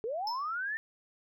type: linear sweep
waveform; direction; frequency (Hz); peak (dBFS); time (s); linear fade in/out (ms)
sine; up; 416.2 to 1819; -32; 0.04-0.77; 0
type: tone with exponential decay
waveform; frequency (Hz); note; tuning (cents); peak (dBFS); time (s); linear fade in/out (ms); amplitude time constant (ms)
triangle; 5274; E8; 0; -32; 0.27-0.55; 2; 59
effects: none